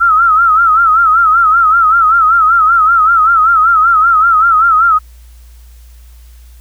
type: tone with vibrato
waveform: sine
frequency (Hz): 1318.5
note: E6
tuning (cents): 0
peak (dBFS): -5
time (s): 0-4.99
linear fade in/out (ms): 20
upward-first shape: sine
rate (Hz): 5.2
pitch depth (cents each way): 100
effects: added 59 Hz sine -34 dBFS peak until 6.6 s + white hiss -49 dBFS RMS until 6.6 s